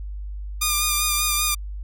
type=tone with vibrato; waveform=5% pulse; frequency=1207 Hz; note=D6; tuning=47 cents sharp; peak=-8 dBFS; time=0.61-1.55 s; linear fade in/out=10 ms; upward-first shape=sine; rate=5.1 Hz; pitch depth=28 cents each way; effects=added 50 Hz sine -29 dBFS peak until 1.83 s